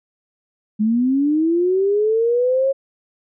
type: linear sweep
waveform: sine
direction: up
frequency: 207.7 to 548 Hz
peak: -14 dBFS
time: 0.79-2.73 s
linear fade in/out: 20 ms
effects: none